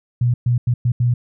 sine tone bursts at uneven times, 121.5 Hz, B2, 28 cents flat, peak -13 dBFS, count 5, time 0.21-0.34 / 0.46-0.58 / 0.67-0.74 / 0.85-0.92 / 1-1.14 s, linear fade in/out 5 ms, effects none

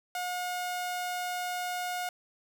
sawtooth tone, 720 Hz, F#5, 47 cents flat, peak -28 dBFS, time 0.15-2.09 s, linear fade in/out 2 ms, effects 9-bit

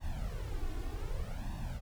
brown noise with flanger, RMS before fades -37 dBFS, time 0-1.81 s, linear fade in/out 50 ms, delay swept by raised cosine 1.1 to 2.8 ms, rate 0.65 Hz, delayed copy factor +0.85, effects none

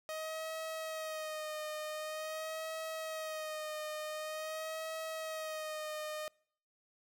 sawtooth tone with vibrato, 626 Hz, D#5, 10 cents sharp, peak -35 dBFS, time 0.09-6.28 s, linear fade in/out 0 ms, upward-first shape sine, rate 0.46 Hz, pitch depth 38 cents each way, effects noise-tail reverb RT60 0.6 s tail -26 dB re dry

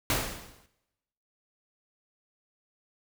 pink noise with exponential decay, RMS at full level -24 dBFS, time 0.1-0.66 s, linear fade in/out 1 ms, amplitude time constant 120 ms, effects noise-tail reverb RT60 1.0 s tail -19 dB re dry

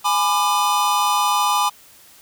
square chord, G# diminished, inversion none, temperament just, 830.6 / 996.7 / 1196.1 Hz, G#5 / B5 / D6, 0 / +16 / +31 cents, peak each -22 / -21 / -21 dBFS, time 0.04-1.7 s, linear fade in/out 20 ms, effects white hiss -48 dBFS RMS until 2.21 s

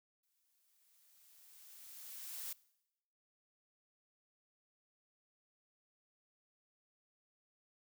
blue noise with exponential growth, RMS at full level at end -43 dBFS, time 0.23-2.53 s, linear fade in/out 5 ms, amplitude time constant 500 ms, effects noise-tail reverb RT60 0.9 s tail -22 dB re dry

